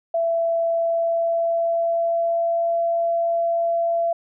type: tone with pitch glide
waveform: sine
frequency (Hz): 668 to 675.8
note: E5 to E5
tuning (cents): +23 to +43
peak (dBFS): -18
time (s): 0.14-4.13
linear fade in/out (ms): 5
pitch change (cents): +20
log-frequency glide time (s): 0.64-2.71
effects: none